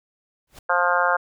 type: noise with exponential growth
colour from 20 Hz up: pink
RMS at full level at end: -38 dBFS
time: 0.47-0.59 s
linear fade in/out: 5 ms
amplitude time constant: 26 ms
type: harmonic tone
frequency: 176.6 Hz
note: F3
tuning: 20 cents sharp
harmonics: 3 / 4 / 5 / 6 / 7 / 8 / 9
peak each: -25 / -25 / -25 / -25 / -26 / -23 / -26 dBFS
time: 0.69-1.17 s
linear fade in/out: 10 ms
effects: none